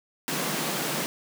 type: high-pass noise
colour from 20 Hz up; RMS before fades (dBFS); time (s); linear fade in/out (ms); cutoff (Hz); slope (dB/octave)
pink; -29; 0.28-1.06; 0; 140; 96
effects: none